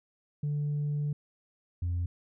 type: tone pair in turn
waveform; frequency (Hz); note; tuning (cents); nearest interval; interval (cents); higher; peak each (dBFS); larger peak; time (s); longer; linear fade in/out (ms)
sine; 146.83 / 87.31; D3 / F2; 0 / 0; major sixth; 900; first; -26; neither; 0.43-1.13 / 1.82-2.06; first; 5
effects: tanh soft clip ceiling -26 dBFS